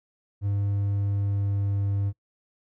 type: tone with pitch glide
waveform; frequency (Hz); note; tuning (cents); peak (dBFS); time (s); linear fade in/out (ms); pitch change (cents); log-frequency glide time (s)
triangle; 100.6 to 99.85; G2 to G2; +45 to +32; -21; 0.41-2.13; 50; -13; 0.6-1.94
effects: noise-tail reverb RT60 0.1 s tail -23 dB re dry